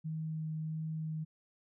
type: tone with vibrato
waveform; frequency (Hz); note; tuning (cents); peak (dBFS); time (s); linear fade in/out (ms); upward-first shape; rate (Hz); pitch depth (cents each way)
sine; 157.6; D#3; +23; -35; 0.04-1.25; 20; sine; 1.5; 8
effects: none